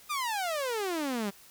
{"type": "exponential sweep", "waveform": "sawtooth", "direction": "down", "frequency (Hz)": [1244.5, 191.8], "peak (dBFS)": -26, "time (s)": [0.09, 1.31], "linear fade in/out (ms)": 20, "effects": ["white hiss -55 dBFS RMS until 1.5 s"]}